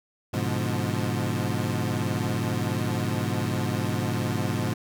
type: chord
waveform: 25% pulse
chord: G# diminished seventh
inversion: none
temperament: equal with one note detuned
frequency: 103.83 / 123.47 / 144.81 / 174.61 Hz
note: G#2 / B2 / D3 / F3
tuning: 0 / 0 / -24 / 0 cents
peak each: -25 / -26 / -29 / -29 dBFS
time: 0.33-4.74 s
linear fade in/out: 10 ms
effects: none